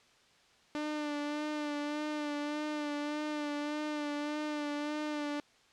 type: tone with vibrato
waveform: sawtooth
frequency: 297.2 Hz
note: D4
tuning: 21 cents sharp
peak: -30 dBFS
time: 0.75-5.4 s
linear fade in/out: 0 ms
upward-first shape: sine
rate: 1.7 Hz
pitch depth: 32 cents each way
effects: white hiss -64 dBFS RMS until 5.72 s + low-pass 5000 Hz 12 dB/octave